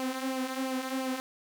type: tone with flanger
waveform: sawtooth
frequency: 261.4 Hz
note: C4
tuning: 1 cent flat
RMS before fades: -33 dBFS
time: 0-1.2 s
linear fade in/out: 0 ms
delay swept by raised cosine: 0.53 to 4.23 ms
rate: 2.9 Hz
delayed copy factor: -0.6
effects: none